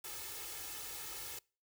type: noise with comb filter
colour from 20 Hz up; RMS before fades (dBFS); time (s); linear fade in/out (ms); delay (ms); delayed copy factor
white; -45; 0.04-1.39; 5; 2.3; +0.8
effects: noise-tail reverb RT60 0.4 s tail -26 dB re dry